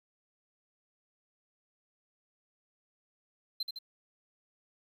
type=tone with echo; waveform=triangle; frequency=4104 Hz; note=C8; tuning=34 cents flat; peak=-30 dBFS; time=3.6-3.63 s; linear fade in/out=5 ms; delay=79 ms; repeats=2; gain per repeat=-4 dB; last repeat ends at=3.788 s; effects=11-bit